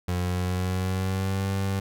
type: tone with pitch glide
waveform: 30% pulse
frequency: 89.7 to 97.26 Hz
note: F2 to G2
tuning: +47 to -13 cents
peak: -22 dBFS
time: 0.08-1.8 s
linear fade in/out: 5 ms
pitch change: +140 cents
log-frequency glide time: 0.29-1.46 s
effects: none